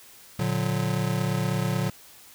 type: chord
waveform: square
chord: Bb augmented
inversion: none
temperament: just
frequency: 116.54 / 145.68 / 182.1 Hz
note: Bb2 / D3 / F#3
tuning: 0 / -14 / -27 cents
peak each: -29 dBFS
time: 0.39-1.9 s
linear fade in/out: 5 ms
effects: white hiss -50 dBFS RMS until 2.34 s